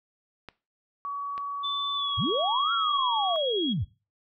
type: clicks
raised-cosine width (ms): 0.3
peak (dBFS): -24 / -25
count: 2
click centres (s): 0.487 / 1.379
type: tone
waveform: sine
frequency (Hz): 1132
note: C#6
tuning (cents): +36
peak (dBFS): -30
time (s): 1.05-3.36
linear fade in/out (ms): 0
type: tone with pitch glide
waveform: sine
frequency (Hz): 3520 to 3303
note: A7 to G#7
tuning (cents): 0 to -10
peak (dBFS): -28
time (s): 1.63-3.74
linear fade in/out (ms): 20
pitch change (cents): -110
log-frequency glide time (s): 1.94-2.16
type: linear two-way sweep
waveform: sine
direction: up then down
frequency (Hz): 64.6 to 1396.9 to 64.6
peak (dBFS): -25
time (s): 2.17-3.85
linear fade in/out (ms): 20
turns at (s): 2.73
effects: noise-tail reverb RT60 0.3 s tail -19 dB re dry